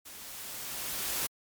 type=noise with level ramp; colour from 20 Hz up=white; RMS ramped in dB=-47 to -31 dBFS; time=0.05-1.27 s; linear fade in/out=10 ms; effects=MP3 96 kbps